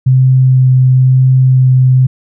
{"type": "tone with vibrato", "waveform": "sine", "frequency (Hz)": 129.5, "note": "C3", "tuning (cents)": -17, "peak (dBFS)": -4, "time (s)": [0.06, 2.07], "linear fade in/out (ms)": 10, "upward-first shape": "sine", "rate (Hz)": 1, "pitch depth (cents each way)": 9, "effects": []}